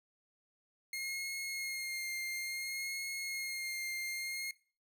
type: tone with vibrato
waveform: sawtooth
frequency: 2137 Hz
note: C7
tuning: 36 cents sharp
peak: -34 dBFS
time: 0.93-4.51 s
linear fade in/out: 2 ms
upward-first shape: sine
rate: 0.58 Hz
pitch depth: 22 cents each way
effects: noise-tail reverb RT60 0.4 s tail -20 dB re dry